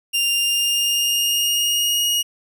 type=tone with pitch glide; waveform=sawtooth; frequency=2794 to 2878 Hz; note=F7 to F#7; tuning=0 to -49 cents; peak=-14 dBFS; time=0.13-2.23 s; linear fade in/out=20 ms; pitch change=+51 cents; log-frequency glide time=0.34-2.08 s; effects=none